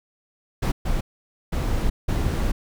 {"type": "noise bursts at uneven times", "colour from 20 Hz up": "brown", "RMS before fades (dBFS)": -22, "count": 4, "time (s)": [[0.62, 0.72], [0.85, 1.01], [1.52, 1.9], [2.08, 2.52]], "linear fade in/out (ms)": 10, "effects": []}